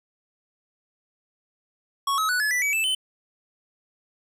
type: tone with pitch steps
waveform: square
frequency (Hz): 1108.7 / 1280.9 / 1479.9 / 1709.8 / 1975.5 / 2282 / 2637 / 3047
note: C#6 / D#6 / F#6 / G#6 / B6 / C#7 / E7 / G7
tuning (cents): 0 / +50 / 0 / +50 / 0 / +50 / 0 / -50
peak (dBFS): -22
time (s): 2.07-2.95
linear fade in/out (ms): 5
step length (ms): 110
effects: resampled to 32000 Hz + 10-bit